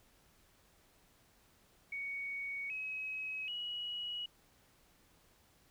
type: tone with pitch steps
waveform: sine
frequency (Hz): 2234 / 2551 / 2914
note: C#7 / D#7 / F#7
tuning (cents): +13 / +43 / -27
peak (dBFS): -38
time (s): 1.92-4.26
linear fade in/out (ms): 5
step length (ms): 780
effects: pink hiss -68 dBFS RMS until 5.7 s